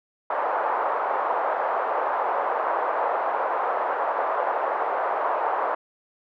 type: band-pass noise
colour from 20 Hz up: white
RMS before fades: -25 dBFS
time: 0.3-5.75 s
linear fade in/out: 5 ms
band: 530 to 1100 Hz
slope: 24 dB/octave
effects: none